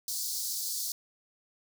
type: high-pass noise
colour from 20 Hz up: pink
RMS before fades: -34 dBFS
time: 0.08-0.92 s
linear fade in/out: 2 ms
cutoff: 4300 Hz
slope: 48 dB/octave
effects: none